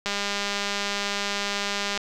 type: click train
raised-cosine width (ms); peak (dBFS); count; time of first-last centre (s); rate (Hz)
0.2; -10; 388; 0.06-1.976; 202
effects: none